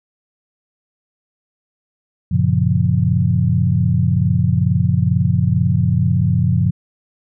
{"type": "chord", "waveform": "sine", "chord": "Gb major seventh", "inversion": "none", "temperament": "equal with one note detuned", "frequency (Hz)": [94.12, 116.54, 138.59, 174.61], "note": ["Gb2", "Bb2", "Db3", "F3"], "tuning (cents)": [30, 0, 0, 0], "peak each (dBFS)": -18, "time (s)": [2.31, 6.71], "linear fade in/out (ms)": 10, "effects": []}